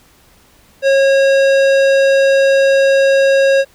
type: tone with tanh clipping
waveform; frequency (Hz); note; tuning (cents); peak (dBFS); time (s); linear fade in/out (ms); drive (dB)
sine; 545; C#5; -29; -10; 0.82-3.65; 50; 17
effects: pink hiss -49 dBFS RMS until 3.74 s